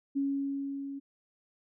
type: tone with level ramp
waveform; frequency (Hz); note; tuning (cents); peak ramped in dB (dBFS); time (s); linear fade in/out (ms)
sine; 277.2; C#4; 0; -26 to -37; 0.15-1; 20
effects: none